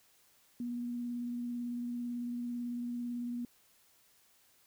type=tone with vibrato; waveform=sine; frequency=241 Hz; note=B3; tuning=42 cents flat; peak=-35 dBFS; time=0.6-3.45 s; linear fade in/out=2 ms; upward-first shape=sine; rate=18 Hz; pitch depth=14 cents each way; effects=white hiss -67 dBFS RMS until 4.66 s